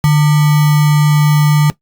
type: tone with sample-and-hold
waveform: sine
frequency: 149.3 Hz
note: D3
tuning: 29 cents sharp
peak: -6 dBFS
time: 0.04-1.7 s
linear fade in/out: 0 ms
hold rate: 1050 Hz
effects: noise-tail reverb RT60 0.1 s tail -17 dB re dry + Opus 48 kbps